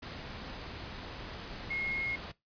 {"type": "tone in noise", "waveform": "sine", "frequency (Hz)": 2156, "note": "C#7", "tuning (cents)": -49, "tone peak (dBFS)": -32, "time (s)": [1.7, 2.16], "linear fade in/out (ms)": 10, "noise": "pink", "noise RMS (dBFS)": -43, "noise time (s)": [0.02, 2.32], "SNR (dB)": 8, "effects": ["noise-tail reverb RT60 0.2 s tail -20 dB re dry", "resampled to 11025 Hz"]}